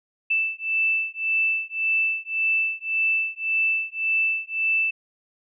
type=beating tone pair; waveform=sine; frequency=2645 / 2646.8 Hz; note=E7 / E7; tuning=+5 / +6 cents; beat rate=1.8 Hz; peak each=-24 dBFS; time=0.3-4.91 s; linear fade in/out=10 ms; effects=none